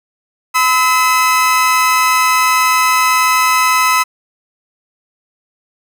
30% pulse tone pair together, 1013.9 / 1292 Hz, B5 / E6, +45 / -35 cents, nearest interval major third, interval 420 cents, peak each -10 / -10 dBFS, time 0.54-4.04 s, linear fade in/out 20 ms, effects none

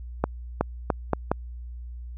accelerating click train, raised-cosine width 1 ms, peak -7 dBFS, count 5, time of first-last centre 0.24-1.316 s, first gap 370 ms, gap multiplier 0.79, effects added 60 Hz sine -35 dBFS peak until 2.17 s

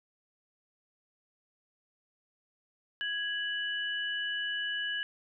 sine tone pair together, 1661.2 / 2960 Hz, G#6 / F#7, 0 / 0 cents, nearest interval minor seventh, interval 1000 cents, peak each -33 / -35 dBFS, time 3.01-5.03 s, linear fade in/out 0 ms, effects none

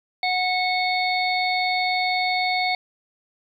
harmonic tone, 734 Hz, F#5, 14 cents flat, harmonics 1 / 3 / 5 / 6, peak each -23 / -24 / -31 / -29 dBFS, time 0.23-2.75 s, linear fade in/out 2 ms, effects 9-bit

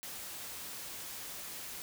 white noise, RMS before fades -44 dBFS, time 0.03-1.82 s, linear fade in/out 0 ms, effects none

